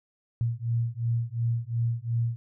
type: beating tone pair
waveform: sine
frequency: 115.5 / 118.3 Hz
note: A#2 / A#2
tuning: -16 / +26 cents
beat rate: 2.8 Hz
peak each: -28 dBFS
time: 0.41-2.36 s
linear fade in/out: 0 ms
effects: none